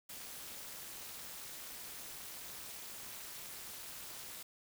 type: noise with amplitude modulation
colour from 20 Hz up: white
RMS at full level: -44 dBFS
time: 0.09-4.43 s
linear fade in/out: 5 ms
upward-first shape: sine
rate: 295 Hz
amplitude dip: 90%
effects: none

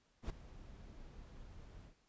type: noise with ADSR envelope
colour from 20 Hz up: brown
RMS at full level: -38 dBFS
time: 0.22-1.95 s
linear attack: 79 ms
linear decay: 7 ms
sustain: -16 dB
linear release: 97 ms
effects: pink hiss -75 dBFS RMS until 2.08 s + resampled to 16000 Hz

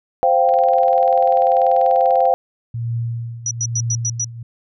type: chord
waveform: sine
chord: C suspended fourth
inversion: none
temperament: equal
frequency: 523.3 / 698.5 / 784 Hz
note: C5 / F5 / G5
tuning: 0 / 0 / 0 cents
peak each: -16 dBFS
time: 0.23-2.34 s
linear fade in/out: 0 ms
type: click train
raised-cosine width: 0.3 ms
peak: -22 dBFS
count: 37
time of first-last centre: 0.49-2.255 s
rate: 20.4 Hz
type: tone with tremolo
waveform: sine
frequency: 116.8 Hz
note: A#2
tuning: 4 cents sharp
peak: -18 dBFS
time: 2.74-4.43 s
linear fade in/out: 5 ms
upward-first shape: triangle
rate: 1.1 Hz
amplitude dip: 80%
type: tone bursts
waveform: sine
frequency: 5860 Hz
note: F#8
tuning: 18 cents flat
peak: -18 dBFS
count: 6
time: 3.46-4.245 s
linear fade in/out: 2 ms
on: 50 ms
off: 97 ms
effects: none

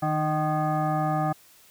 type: tone with frequency modulation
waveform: sine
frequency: 305.4 Hz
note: D#4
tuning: 32 cents flat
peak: -22 dBFS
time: 0.02-1.33 s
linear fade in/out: 10 ms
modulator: 461 Hz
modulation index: 1.8
effects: white hiss -55 dBFS RMS until 1.7 s

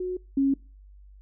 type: tone pair in turn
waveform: sine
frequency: 365.5 / 273.8 Hz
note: F#4 / C#4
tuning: -21 / -21 cents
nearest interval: perfect fourth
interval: 500 cents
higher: first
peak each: -27 / -19 dBFS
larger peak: second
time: 0-0.17 / 0.37-0.54 s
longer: neither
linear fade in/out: 5 ms
effects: noise-tail reverb RT60 0.3 s tail -23 dB re dry + added 49 Hz sine -47 dBFS peak until 1.21 s

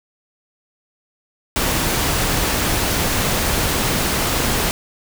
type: noise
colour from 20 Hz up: pink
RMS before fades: -19 dBFS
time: 1.56-4.71 s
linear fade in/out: 0 ms
effects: none

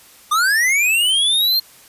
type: linear sweep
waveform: square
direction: up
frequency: 1174.7 to 4243 Hz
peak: -14 dBFS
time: 0.31-1.6 s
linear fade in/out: 10 ms
effects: white hiss -46 dBFS RMS until 1.88 s + resampled to 32000 Hz

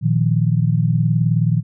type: chord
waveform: sine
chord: Bb suspended fourth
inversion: none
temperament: equal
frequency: 116.54 / 155.56 / 174.61 Hz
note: Bb2 / Eb3 / F3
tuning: 0 / 0 / 0 cents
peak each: -17 / -17 / -21 dBFS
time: 0.01-1.63 s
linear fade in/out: 50 ms
effects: none

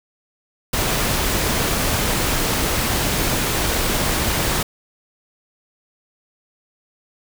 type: noise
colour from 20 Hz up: pink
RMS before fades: -20 dBFS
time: 0.73-4.63 s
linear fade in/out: 5 ms
effects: none

